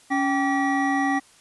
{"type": "tone cluster", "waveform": "triangle", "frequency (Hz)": [278.8, 779, 1155, 1927], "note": ["C#4", "G5", "D6", "B6"], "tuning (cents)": [10, -11, -29, -43], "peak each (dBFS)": [-21, -23, -30, -25], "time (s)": [0.1, 1.2], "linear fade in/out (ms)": 20, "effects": ["white hiss -54 dBFS RMS until 1.4 s", "resampled to 24000 Hz"]}